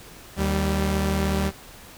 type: tone pair together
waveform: sawtooth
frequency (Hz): 76.5 / 195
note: D#2 / G3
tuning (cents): -29 / -9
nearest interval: octave + major third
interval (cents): 1620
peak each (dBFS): -20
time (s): 0.36-1.52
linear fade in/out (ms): 50
effects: pink hiss -45 dBFS RMS until 1.97 s